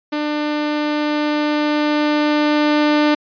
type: tone with level ramp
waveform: sawtooth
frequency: 298.7 Hz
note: D4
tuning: 29 cents sharp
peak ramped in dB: -15 to -8 dBFS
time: 0.12-3.15 s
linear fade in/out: 10 ms
effects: resampled to 11025 Hz